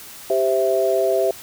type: chord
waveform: sine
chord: C major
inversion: second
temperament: equal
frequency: 392 / 523.3 / 659.3 Hz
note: G4 / C5 / E5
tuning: 0 / 0 / 0 cents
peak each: -20 / -22 / -19 dBFS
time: 0.3-1.31 s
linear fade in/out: 2 ms
effects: white hiss -39 dBFS RMS until 1.42 s